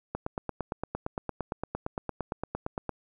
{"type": "click train", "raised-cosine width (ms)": 1, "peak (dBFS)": -17, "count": 25, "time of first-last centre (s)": [0.15, 2.893], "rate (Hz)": 8.75, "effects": []}